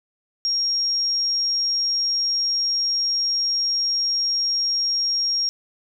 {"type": "tone", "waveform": "sine", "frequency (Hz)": 5580, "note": "F8", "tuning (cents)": -2, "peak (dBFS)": -19, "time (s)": [0.45, 5.49], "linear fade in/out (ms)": 0, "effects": []}